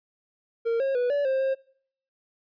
triangle tone with pitch steps, 461.4 / 541 / 490.9 / 574 / 530 / 534 Hz, A#4 / C#5 / B4 / D5 / C5 / C5, -18 / -42 / -10 / -40 / +22 / +35 cents, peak -20 dBFS, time 0.65-1.55 s, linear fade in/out 20 ms, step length 150 ms, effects noise-tail reverb RT60 0.6 s tail -23 dB re dry + resampled to 11025 Hz

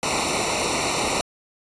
pink noise with comb filter, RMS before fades -23 dBFS, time 0.03-1.21 s, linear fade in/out 0 ms, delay 0.61 ms, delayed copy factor -0.95, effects resampled to 22050 Hz

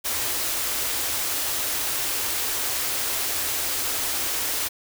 white band-stop noise, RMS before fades -26 dBFS, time 0.04-4.69 s, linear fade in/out 20 ms, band 130 to 240 Hz, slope 96 dB/octave, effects none

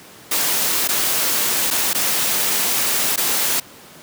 white noise with dropouts, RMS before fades -19 dBFS, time 0.31-3.6 s, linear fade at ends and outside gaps 5 ms, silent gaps 0.877-0.887 / 1.704-1.709 / 1.933-1.947 / 3.161-3.175 s, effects pink hiss -42 dBFS RMS until 4.02 s + high-pass 150 Hz 12 dB/octave

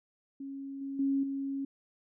sine tone with level steps, 274.3 Hz, C#4, 18 cents flat, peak -38 / -35 / -26 / -32 dBFS, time 0.4-1.65 s, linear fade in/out 5 ms, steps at 0.81 / 0.99 / 1.23 s, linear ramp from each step 5 ms, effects none

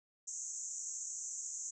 pink band-pass noise, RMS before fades -43 dBFS, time 0.27-1.71 s, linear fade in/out 10 ms, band 6200 to 7500 Hz, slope 96 dB/octave, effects none

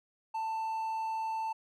triangle tone, 888 Hz, A5, 16 cents sharp, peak -30 dBFS, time 0.34-1.53 s, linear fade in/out 10 ms, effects none

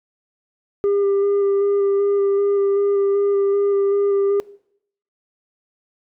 sine tone with vibrato, 400 Hz, G4, 35 cents sharp, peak -12 dBFS, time 0.84-4.4 s, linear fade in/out 0 ms, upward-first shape square, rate 2.6 Hz, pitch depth 12 cents each way, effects noise-tail reverb RT60 0.7 s tail -23 dB re dry + tanh soft clip ceiling -14 dBFS

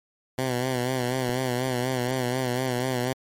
10% pulse tone with vibrato, 126.6 Hz, B2, 43 cents sharp, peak -16 dBFS, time 0.38-3.13 s, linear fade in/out 5 ms, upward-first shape sine, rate 4.1 Hz, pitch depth 62 cents each way, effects MP3 64 kbps

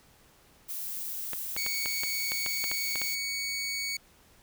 violet noise, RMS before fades -36 dBFS, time 0.68-3.16 s, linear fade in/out 20 ms
clicks, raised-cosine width 0.3 ms, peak -19 dBFS, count 11, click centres 1.333 / 1.565 / 1.664 / 1.859 / 2.035 / 2.319 / 2.463 / 2.641 / 2.715 / 2.957 / 3.017 s
20% pulse tone, 2235 Hz, C#7, 14 cents sharp, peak -26 dBFS, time 1.57-3.97 s, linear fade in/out 5 ms
effects pink hiss -60 dBFS RMS until 4.42 s

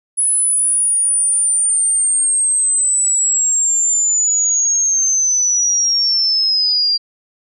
sine linear sweep, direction down, 10210 to 4736 Hz, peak -12 dBFS, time 0.17-6.98 s, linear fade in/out 20 ms, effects none

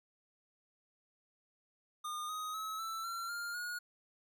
square tone with pitch steps, 1218 / 1253 / 1288.9 / 1325.9 / 1364 / 1403.2 / 1443.4 Hz, D#6 / D#6 / E6 / E6 / F6 / F6 / F#6, -37 / +12 / -39 / +10 / -41 / +8 / -43 cents, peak -39 dBFS, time 2.04-3.79 s, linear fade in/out 10 ms, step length 250 ms, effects none

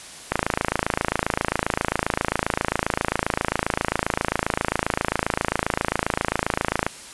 click train, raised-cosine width 0.5 ms, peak -4 dBFS, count 181, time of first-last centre 0.32-6.865 s, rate 27.5 Hz, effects white hiss -40 dBFS RMS until 7.13 s + resampled to 24000 Hz

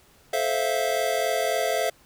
square chord, F major seventh, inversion first, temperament just, 436.5 / 523.8 / 654.8 / 698.5 Hz, A4 / C5 / E5 / F5, -14 / +2 / -12 / 0 cents, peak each -31 / -30 / -27 / -29 dBFS, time 0.33-1.9 s, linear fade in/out 5 ms, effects pink hiss -57 dBFS RMS until 2.05 s

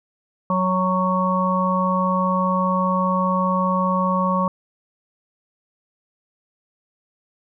harmonic tone, 185 Hz, F#3, in tune, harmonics 1 / 3 / 5 / 6, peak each -21 / -25 / -26 / -21 dBFS, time 0.5-4.48 s, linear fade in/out 2 ms, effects none

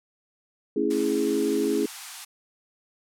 sine chord, A major seventh, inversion none, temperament equal with one note detuned, 224.1 / 277.2 / 329.6 / 415.3 Hz, A3 / C#4 / E4 / G#4, +32 / 0 / 0 / 0 cents, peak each -31 / -27 / -27 / -25 dBFS, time 0.76-1.86 s, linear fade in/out 5 ms
white high-pass noise, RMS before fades -38 dBFS, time 0.9-2.25 s, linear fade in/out 10 ms, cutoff 710 Hz, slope 96 dB/octave
effects low-pass 11000 Hz 12 dB/octave

